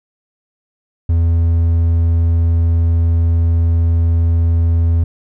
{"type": "tone", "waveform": "triangle", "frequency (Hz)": 83.5, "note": "E2", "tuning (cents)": 23, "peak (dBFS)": -8, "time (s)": [1.09, 5.04], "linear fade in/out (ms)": 5, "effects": []}